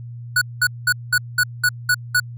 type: tone bursts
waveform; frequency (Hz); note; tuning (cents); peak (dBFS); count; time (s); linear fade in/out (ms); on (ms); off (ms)
square; 1470; F#6; -12; -14; 8; 0.36-2.2; 5; 55; 200
effects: added 119 Hz sine -31 dBFS peak until 2.37 s